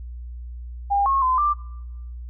sine tone with pitch steps, 804 / 1087 / 1026 / 1182 Hz, G5 / C#6 / C6 / D6, +44 / -34 / -34 / +11 cents, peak -17 dBFS, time 0.9-1.54 s, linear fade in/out 20 ms, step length 160 ms, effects noise-tail reverb RT60 1.0 s tail -23 dB re dry + added 60 Hz sine -32 dBFS peak until 2.29 s

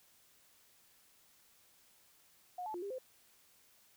sine tone with pitch steps, 722 / 866 / 352 / 400.8 / 516 Hz, F#5 / A5 / F4 / G4 / C5, -43 / -28 / +14 / +38 / -24 cents, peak -39 dBFS, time 2.58-2.985 s, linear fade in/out 5 ms, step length 81 ms, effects white hiss -67 dBFS RMS until 3.96 s

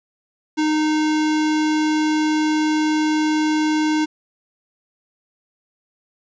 square tone, 308.1 Hz, D#4, 17 cents flat, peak -17 dBFS, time 0.57-4.06 s, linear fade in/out 20 ms, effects resampled to 16000 Hz + 9-bit

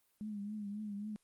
sine tone with vibrato, 207.6 Hz, G#3, in tune, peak -39 dBFS, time 0.21-1.16 s, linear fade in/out 0 ms, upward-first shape triangle, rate 3.7 Hz, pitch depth 73 cents each way, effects white hiss -75 dBFS RMS until 1.23 s + Opus 32 kbps

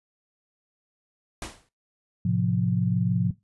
pink noise with exponential decay, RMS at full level -32 dBFS, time 1.42-1.69 s, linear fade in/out 2 ms, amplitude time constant 57 ms
sine chord, F major, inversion first, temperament equal with one note detuned, 110 / 130.81 / 176.85 Hz, A2 / C3 / F3, 0 / 0 / +22 cents, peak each -26 / -27 / -23 dBFS, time 2.25-3.31 s, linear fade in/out 5 ms
effects noise-tail reverb RT60 0.2 s tail -17 dB re dry + resampled to 24000 Hz

